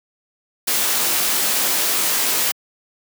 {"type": "noise with comb filter", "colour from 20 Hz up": "white", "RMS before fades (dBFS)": -19, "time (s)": [0.67, 2.52], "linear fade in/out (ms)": 10, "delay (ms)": 18, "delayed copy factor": 0.6, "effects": ["high-pass 200 Hz 12 dB/octave"]}